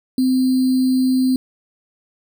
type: tone with sample-and-hold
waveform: sine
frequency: 258.3 Hz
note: C4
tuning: 22 cents flat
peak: -13 dBFS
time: 0.18-1.36 s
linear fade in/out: 2 ms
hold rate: 4410 Hz
effects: none